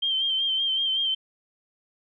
sine tone with vibrato, 3148 Hz, G7, 7 cents sharp, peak -22 dBFS, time 0.02-1.15 s, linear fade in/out 10 ms, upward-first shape sine, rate 5.3 Hz, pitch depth 41 cents each way, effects none

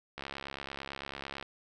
click train, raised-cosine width 0.3 ms, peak -23 dBFS, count 87, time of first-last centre 0.18-1.426 s, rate 69 Hz, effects none

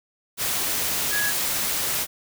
sine tone in noise, 1670 Hz, G#6, 9 cents sharp, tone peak -23 dBFS, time 1.1-1.33 s, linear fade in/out 50 ms, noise white, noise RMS -25 dBFS, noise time 0.37-2.07 s, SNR -1 dB, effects none

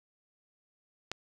click, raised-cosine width 0.2 ms, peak -17 dBFS, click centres 1.116 s, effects 9-bit

